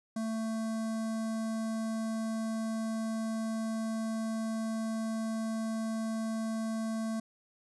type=tone with notch filter; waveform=square; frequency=222.5 Hz; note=A3; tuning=20 cents sharp; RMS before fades=-34 dBFS; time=0.16-7.2 s; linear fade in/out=5 ms; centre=2700 Hz; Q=0.69; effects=resampled to 24000 Hz